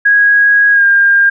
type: tone with pitch glide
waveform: sine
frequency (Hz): 1651 to 1605.9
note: G#6 to G6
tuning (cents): -11 to +41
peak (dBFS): -5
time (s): 0.05-1.3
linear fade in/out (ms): 10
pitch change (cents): -48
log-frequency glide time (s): 0.72-0.84
effects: none